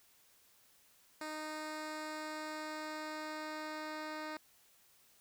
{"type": "tone with low-pass filter sweep", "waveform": "10% pulse", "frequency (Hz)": 308.6, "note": "D#4", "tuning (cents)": -14, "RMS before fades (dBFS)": -43, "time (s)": [1.21, 4.37], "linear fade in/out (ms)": 2, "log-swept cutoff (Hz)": [10000, 4800], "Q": 0.81, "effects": ["white hiss -67 dBFS RMS until 5.2 s"]}